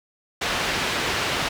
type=low-pass noise; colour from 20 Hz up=white; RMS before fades=-25 dBFS; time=0.41-1.49 s; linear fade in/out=10 ms; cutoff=3100 Hz; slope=12 dB/octave; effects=none